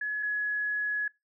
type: tone pair in turn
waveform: sine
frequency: 1696 / 1687.2 Hz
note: G#6 / G#6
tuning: +36 / +27 cents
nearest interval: unison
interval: 9 cents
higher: first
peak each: -29 / -27 dBFS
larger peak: second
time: 0.01-0.23 / 0.23-1.08 s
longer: second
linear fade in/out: 5 ms
effects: noise-tail reverb RT60 0.2 s tail -23 dB re dry